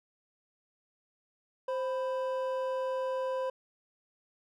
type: tone pair together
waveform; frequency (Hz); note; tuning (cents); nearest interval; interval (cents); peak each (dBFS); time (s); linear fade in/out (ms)
triangle; 523.3 / 994.7; C5 / B5; 0 / +12; major seventh; 1112; -29 / -36; 1.68-3.5; 5
effects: none